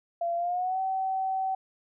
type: tone with pitch glide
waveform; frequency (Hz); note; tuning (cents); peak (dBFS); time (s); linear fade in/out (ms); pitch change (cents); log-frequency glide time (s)
sine; 684 to 763.3; F5 to G5; -36 to -46; -26; 0.21-1.55; 5; +190; 0.36-0.8
effects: none

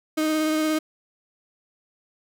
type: tone with vibrato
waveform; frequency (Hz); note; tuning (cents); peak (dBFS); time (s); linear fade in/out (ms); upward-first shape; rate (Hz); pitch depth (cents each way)
35% pulse; 311.1; D#4; 0; -19; 0.17-0.79; 10; triangle; 17; 18
effects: none

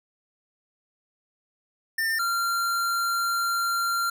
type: tone pair in turn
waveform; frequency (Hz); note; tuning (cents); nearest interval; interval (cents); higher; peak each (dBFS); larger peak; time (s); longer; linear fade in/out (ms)
square; 1803 / 1380.3; A6 / F6; +42 / -21; perfect fourth; 463; first; -24; neither; 1.98-2.19 / 2.19-4.1; second; 5
effects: none

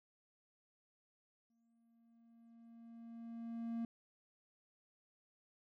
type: tone with exponential growth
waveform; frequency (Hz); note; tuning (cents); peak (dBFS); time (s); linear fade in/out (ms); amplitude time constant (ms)
triangle; 230.8; A#3; -17; -35; 1.5-3.85; 2; 510
effects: none

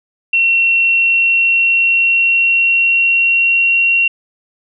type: tone with pitch glide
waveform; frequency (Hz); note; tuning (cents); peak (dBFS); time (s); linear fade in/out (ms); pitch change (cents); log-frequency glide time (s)
sine; 2722 to 2743; F7 to F7; -45 to -32; -9; 0.33-4.08; 5; +13; 0.73-3.77
effects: none

